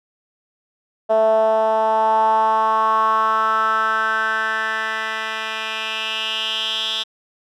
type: tone with band-pass filter sweep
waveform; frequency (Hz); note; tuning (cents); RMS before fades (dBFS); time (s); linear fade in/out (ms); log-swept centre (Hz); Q
10% pulse; 220; A3; 0; -19; 1.09-7.04; 20; 630 to 3500; 5
effects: none